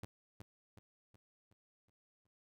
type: tone with echo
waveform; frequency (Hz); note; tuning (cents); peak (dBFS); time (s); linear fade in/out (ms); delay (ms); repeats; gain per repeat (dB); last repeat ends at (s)
sawtooth; 103.83; G#2; 0; -39; 0.03-0.05; 0; 370; 6; -6; 2.27
effects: none